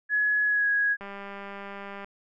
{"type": "tone with pitch glide", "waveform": "sine", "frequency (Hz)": [1690, 1659], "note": ["G#6", "G#6"], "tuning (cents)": [30, -2], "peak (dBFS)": -21, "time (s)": [0.09, 0.97], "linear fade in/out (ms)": 50, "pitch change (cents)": -32, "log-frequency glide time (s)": [0.45, 0.68]}
{"type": "click train", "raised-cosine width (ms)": 0.5, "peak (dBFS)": -25, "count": 207, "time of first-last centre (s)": [1.01, 2.045], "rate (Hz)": 199}
{"effects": []}